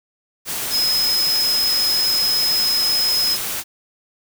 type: tone in noise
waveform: sine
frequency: 5110 Hz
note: D#8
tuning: 45 cents sharp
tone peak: -16 dBFS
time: 0.7-3.38 s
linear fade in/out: 50 ms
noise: white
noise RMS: -25 dBFS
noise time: 0.45-3.64 s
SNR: +6 dB
effects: none